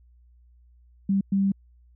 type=tone bursts at uneven times; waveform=sine; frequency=196 Hz; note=G3; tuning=in tune; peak=-19 dBFS; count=2; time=1.09-1.21 / 1.32-1.52 s; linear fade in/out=5 ms; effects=added 60 Hz sine -53 dBFS peak until 1.95 s